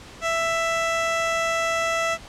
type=tone; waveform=15% pulse; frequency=662 Hz; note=E5; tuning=7 cents sharp; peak=-15 dBFS; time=0.21-2.18 s; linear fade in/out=50 ms; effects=pink hiss -43 dBFS RMS until 2.28 s + low-pass 7000 Hz 12 dB/octave